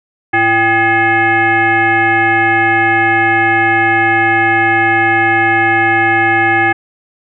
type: tone with frequency modulation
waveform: sine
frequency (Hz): 1240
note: D#6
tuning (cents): -6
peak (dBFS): -8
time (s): 0.33-6.73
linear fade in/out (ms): 10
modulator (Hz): 450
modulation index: 2.1
effects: none